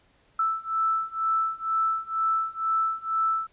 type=beating tone pair; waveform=sine; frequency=1318.5 / 1320.6 Hz; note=E6 / E6; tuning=0 / +3 cents; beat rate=2.1 Hz; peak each=-27 / -26 dBFS; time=0.39-3.47 s; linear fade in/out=5 ms; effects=pink hiss -63 dBFS RMS until 3.52 s + resampled to 8000 Hz